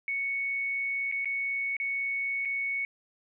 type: tone with dropouts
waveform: sine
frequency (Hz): 2219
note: C#7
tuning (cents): +1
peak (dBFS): -28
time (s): 0.08-2.85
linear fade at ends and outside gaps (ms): 1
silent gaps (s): 1.115-1.123 / 1.247-1.256 / 1.767-1.8 / 2.451-2.455
effects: none